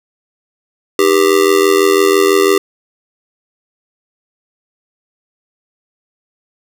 square tone with amplitude modulation, 394.4 Hz, G4, 11 cents sharp, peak -5 dBFS, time 0.99-2.58 s, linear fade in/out 2 ms, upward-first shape sine, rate 86 Hz, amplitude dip 85%, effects none

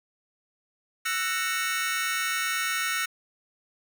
sawtooth chord, F# dominant seventh, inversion third, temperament just, 1332 / 1480 / 1850 / 2220 Hz, E6 / F#6 / A#6 / C#7, +18 / 0 / -14 / +2 cents, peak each -28 dBFS, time 1.05-3.06 s, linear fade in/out 10 ms, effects none

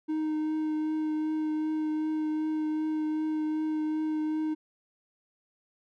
triangle tone with vibrato, 310 Hz, D#4, 6 cents flat, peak -25 dBFS, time 0.08-4.55 s, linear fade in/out 20 ms, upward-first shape triangle, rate 2.6 Hz, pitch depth 14 cents each way, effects none

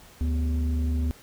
sine tone pair together, 73.42 / 247 Hz, D2 / B3, 0 / 0 cents, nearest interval octave + major sixth, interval 2100 cents, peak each -21 / -29 dBFS, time 0.21-1.11 s, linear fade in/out 0 ms, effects tanh soft clip ceiling -20 dBFS + pink hiss -51 dBFS RMS until 1.22 s

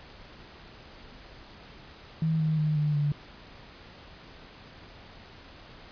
sine tone with pitch steps, 160 / 156.44 / 152.95 / 149.54 / 146.21 Hz, D#3 / D#3 / D#3 / D3 / D3, +49 / +10 / -29 / +32 / -7 cents, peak -23 dBFS, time 2.22-3.12 s, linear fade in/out 2 ms, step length 180 ms, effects pink hiss -49 dBFS RMS until 5.91 s + resampled to 11025 Hz

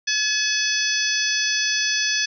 harmonic tone with a mistuned harmonic, 854 Hz, G#5, 48 cents sharp, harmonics 2 / 3 / 4 / 5 / 6 / 7, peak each -25 / -27 / -28 / -28 / -26 / -26 dBFS, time 0.07-2.26 s, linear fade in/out 10 ms, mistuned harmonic 5, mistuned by +88 cents, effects none

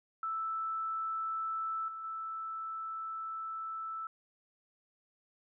sine tone with level steps, 1318.5 Hz, E6, in tune, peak -33 / -40 / -37 dBFS, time 0.23-4.07 s, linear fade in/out 2 ms, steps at 1.88 / 2.04 s, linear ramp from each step 2 ms, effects none

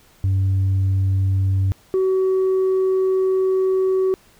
sine tone pair in turn, 96 / 377.7 Hz, G2 / F#4, -36 / +36 cents, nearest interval 2 octaves, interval 2372 cents, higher second, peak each -13 dBFS, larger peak neither, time 0.24-1.72 / 1.94-4.14 s, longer second, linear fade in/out 0 ms, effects tanh soft clip ceiling -14 dBFS + pink hiss -53 dBFS RMS until 4.39 s

